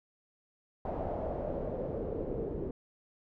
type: noise with low-pass filter sweep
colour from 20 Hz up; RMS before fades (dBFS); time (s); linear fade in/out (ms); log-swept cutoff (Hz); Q
pink; -36; 0.85-2.71; 2; 710 to 400; 3.7
effects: none